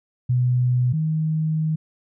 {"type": "tone pair in turn", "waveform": "sine", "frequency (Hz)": [124.7, 157.11], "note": ["B2", "D#3"], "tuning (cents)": [17, 17], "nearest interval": "major third", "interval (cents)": 400, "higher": "second", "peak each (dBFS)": [-16, -19], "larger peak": "first", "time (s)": [[0.29, 0.93], [0.93, 1.76]], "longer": "second", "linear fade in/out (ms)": 10, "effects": []}